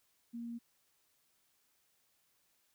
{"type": "tone", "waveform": "sine", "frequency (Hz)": 234.5, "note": "A#3", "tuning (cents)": 11, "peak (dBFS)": -40, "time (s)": [0.33, 0.59], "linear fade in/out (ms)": 20, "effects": ["white hiss -75 dBFS RMS until 2.74 s"]}